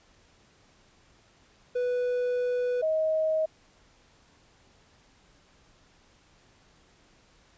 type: tone pair in turn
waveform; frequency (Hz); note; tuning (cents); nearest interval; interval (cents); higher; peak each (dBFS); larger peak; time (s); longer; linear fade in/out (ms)
triangle / sine; 493.7 / 631.1; B4 / D#5; -1 / +24; major third; 425; second; -23; neither; 1.75-2.82 / 2.82-3.46; first; 10
effects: pink hiss -61 dBFS RMS until 7.57 s + resampled to 16000 Hz